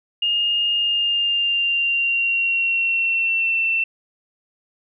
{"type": "tone with pitch glide", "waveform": "sine", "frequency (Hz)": [2836, 2686], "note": ["F7", "E7"], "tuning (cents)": [26, 32], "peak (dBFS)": -17, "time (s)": [0.22, 3.84], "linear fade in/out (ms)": 5, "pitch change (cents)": -94, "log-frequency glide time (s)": [0.73, 3.62], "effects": []}